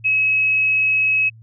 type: tone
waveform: sine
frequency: 2564 Hz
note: E7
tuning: 49 cents flat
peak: -14 dBFS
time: 0.04-1.3 s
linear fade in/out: 20 ms
effects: added 112 Hz sine -41 dBFS peak until 1.42 s